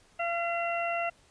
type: harmonic tone with a mistuned harmonic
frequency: 684 Hz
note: F5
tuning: 36 cents flat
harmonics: 1 / 2 / 3 / 4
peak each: -30 / -36 / -38 / -35 dBFS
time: 0.19-1.1 s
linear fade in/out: 10 ms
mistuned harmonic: 3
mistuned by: -17 cents
effects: pink hiss -62 dBFS RMS until 1.3 s + resampled to 22050 Hz